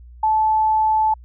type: tone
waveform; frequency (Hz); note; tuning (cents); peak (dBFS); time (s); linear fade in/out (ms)
sine; 870; A5; -20; -14; 0.23-1.14; 5
effects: added 60 Hz sine -39 dBFS peak until 1.24 s